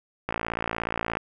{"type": "click train", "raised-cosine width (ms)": 0.5, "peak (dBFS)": -12, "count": 51, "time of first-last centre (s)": [0.29, 1.17], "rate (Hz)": 56.8, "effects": []}